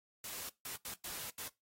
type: noise bursts at uneven times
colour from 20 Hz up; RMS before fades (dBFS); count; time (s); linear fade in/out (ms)
white; -44; 5; 0.24-0.49 / 0.65-0.76 / 0.85-0.94 / 1.04-1.3 / 1.38-1.48; 2
effects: noise-tail reverb RT60 0.2 s tail -20 dB re dry + AAC 48 kbps